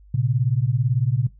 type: beating tone pair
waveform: sine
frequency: 116.1 / 134.1 Hz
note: A#2 / C3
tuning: -7 / +43 cents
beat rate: 18 Hz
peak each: -21 / -20 dBFS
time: 0.14-1.27 s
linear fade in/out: 5 ms
effects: noise-tail reverb RT60 0.2 s tail -18 dB re dry + added 50 Hz sine -46 dBFS peak until 1.39 s